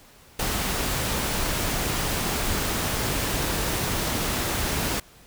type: noise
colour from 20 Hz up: pink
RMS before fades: -26 dBFS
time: 0.39-5 s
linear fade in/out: 5 ms
effects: pink hiss -52 dBFS RMS until 5.26 s